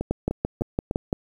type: two click trains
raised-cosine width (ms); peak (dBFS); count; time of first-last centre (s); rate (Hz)
2; -9 / -13; 7 / 4; 0.11-1.129 / 0.01-0.911; 5.89 / 3.33
effects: 8-bit